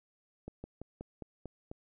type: slowing click train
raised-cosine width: 2 ms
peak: -29 dBFS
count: 7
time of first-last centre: 0.48-1.714 s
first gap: 160 ms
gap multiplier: 1.1
effects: none